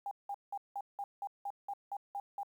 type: tone bursts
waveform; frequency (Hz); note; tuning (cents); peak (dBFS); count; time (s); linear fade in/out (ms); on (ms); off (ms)
sine; 804; G5; +44; -36; 11; 0.06-2.432; 2; 52; 180
effects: 11-bit